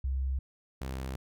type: tone pair in turn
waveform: sine / sawtooth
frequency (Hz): 66.2 / 65.7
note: C2 / C2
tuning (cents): +21 / +8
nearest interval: unison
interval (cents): 13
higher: first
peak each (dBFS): -28 / -31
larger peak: first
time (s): 0.04-0.39 / 0.81-1.16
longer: neither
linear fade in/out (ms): 5
effects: none